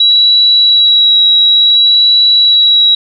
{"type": "tone with vibrato", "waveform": "sine", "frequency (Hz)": 3895, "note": "B7", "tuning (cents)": -25, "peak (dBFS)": -4, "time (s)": [0, 2.95], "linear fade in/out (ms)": 5, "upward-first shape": "sine", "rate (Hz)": 0.57, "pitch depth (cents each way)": 12, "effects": []}